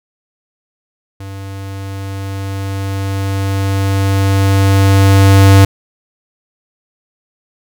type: tone with level ramp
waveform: square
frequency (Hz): 97.6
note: G2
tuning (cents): -7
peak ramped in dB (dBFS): -26 to -3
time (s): 1.2-5.65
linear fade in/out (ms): 5
effects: none